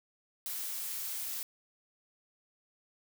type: noise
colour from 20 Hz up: blue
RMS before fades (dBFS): -38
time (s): 0.46-1.43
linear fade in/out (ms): 0
effects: none